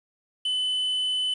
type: tone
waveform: triangle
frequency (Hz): 3015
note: F#7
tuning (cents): +32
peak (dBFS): -22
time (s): 0.45-1.34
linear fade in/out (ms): 5
effects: resampled to 24000 Hz + 9-bit